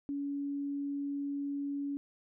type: tone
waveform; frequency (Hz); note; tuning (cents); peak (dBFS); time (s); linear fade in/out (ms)
sine; 282.7; C#4; +34; -33; 0.09-1.97; 0
effects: none